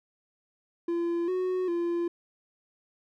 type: tone with pitch steps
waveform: triangle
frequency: 341.3 / 368.4 / 343.4 Hz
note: F4 / F#4 / F4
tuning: -40 / -7 / -29 cents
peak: -24 dBFS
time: 0.88-2.08 s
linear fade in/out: 5 ms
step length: 400 ms
effects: none